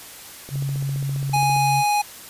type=click train; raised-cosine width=2 ms; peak=-25 dBFS; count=17; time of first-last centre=0.49-1.564 s; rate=14.9 Hz
type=tone with pitch glide; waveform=sine; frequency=138.3 to 137.11 Hz; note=C#3 to C#3; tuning=-4 to -19 cents; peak=-22 dBFS; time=0.5-1.84 s; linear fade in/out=50 ms; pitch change=-15 cents; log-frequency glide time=1.05-1.64 s
type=tone; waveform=square; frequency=830 Hz; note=G#5; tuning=1 cent flat; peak=-18 dBFS; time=1.33-2.02 s; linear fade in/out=10 ms
effects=white hiss -40 dBFS RMS until 2.29 s + resampled to 32000 Hz